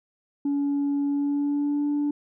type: tone with pitch glide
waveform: sine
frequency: 283.8 to 291.3 Hz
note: C#4 to D4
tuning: +41 to -14 cents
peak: -20 dBFS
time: 0.45-2.11 s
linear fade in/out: 5 ms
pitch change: +45 cents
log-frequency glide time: 1.07-1.88 s
effects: tanh soft clip ceiling -20 dBFS